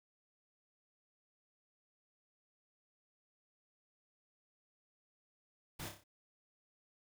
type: noise with echo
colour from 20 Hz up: pink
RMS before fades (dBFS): -45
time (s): 5.79-5.89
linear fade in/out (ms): 10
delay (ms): 30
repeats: 5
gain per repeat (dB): -5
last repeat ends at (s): 6.04
effects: none